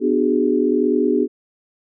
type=chord; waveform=sine; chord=G# half-diminished seventh; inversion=first; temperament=just; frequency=249.2 / 299 / 373.8 / 415.3 Hz; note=B3 / D4 / F#4 / G#4; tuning=+16 / +31 / +18 / 0 cents; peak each=-20 dBFS; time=0-1.28 s; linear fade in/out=50 ms; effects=none